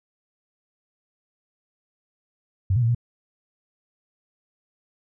sine tone with pitch steps, 95.6 / 124 / 115.1 / 119.7 Hz, G2 / B2 / A#2 / A#2, -43 / +7 / -22 / +46 cents, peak -17 dBFS, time 2.7-2.948 s, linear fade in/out 5 ms, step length 62 ms, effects none

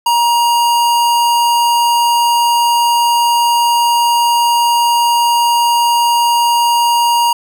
square tone, 945 Hz, A#5, 23 cents sharp, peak -10 dBFS, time 0.06-7.33 s, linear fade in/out 5 ms, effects none

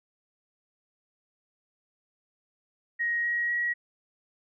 sine tone with pitch steps, 1883 / 1897.2 / 1911.5 Hz, A#6 / A#6 / A#6, +17 / +30 / +43 cents, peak -25 dBFS, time 2.99-3.74 s, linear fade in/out 20 ms, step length 250 ms, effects none

